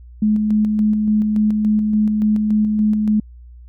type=tone with tremolo; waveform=sine; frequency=212.9 Hz; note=G#3; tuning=43 cents sharp; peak=-12 dBFS; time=0.22-3.2 s; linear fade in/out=5 ms; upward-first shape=square; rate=3.5 Hz; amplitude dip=30%; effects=added 60 Hz sine -37 dBFS peak until 3.68 s